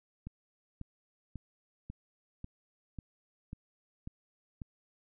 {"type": "click train", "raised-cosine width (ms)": 5, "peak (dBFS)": -29, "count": 9, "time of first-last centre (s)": [0.27, 4.618], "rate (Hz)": 1.84, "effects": []}